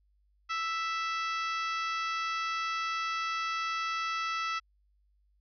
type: harmonic tone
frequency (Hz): 659.3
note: E5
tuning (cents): 0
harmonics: 2 / 3 / 4 / 5 / 6 / 7 / 8 / 9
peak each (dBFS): -32 / -39 / -39 / -44 / -48 / -47 / -47 / -51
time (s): 0.49-4.6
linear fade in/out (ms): 20
effects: added 50 Hz sine -66 dBFS peak until 5.4 s